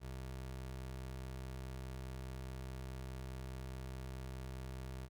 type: tone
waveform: 25% pulse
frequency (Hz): 64.8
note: C2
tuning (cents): -16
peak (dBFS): -40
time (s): 0-5.09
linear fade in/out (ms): 50
effects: none